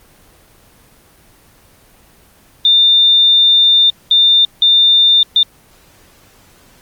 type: tone bursts at uneven times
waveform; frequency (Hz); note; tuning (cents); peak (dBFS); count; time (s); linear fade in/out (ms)
sine; 3600; A7; +39; -6; 4; 2.65-3.9 / 4.11-4.45 / 4.62-5.23 / 5.36-5.43; 2
effects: pink hiss -47 dBFS RMS until 6.81 s + Opus 24 kbps